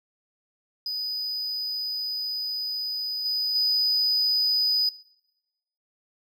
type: tone with level steps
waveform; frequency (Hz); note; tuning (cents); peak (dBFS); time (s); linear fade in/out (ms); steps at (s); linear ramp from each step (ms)
triangle; 4978; D#8; 0; -26 / -22 / -18; 0.86-4.89; 2; 3.25 / 3.55; 5
effects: noise-tail reverb RT60 1.0 s tail -23 dB re dry + tanh soft clip ceiling -15 dBFS